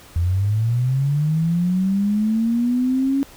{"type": "linear sweep", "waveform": "sine", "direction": "up", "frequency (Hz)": [82.41, 277.7], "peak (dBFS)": -16, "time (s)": [0.16, 3.23], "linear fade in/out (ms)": 0, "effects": ["pink hiss -45 dBFS RMS until 3.36 s"]}